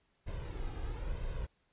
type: noise with flanger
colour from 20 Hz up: brown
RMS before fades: -38 dBFS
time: 0.26-1.47 s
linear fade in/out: 20 ms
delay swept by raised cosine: 1.9 to 2.48 ms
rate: 1 Hz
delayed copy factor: +0.6
effects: pink hiss -75 dBFS RMS until 1.72 s + resampled to 8000 Hz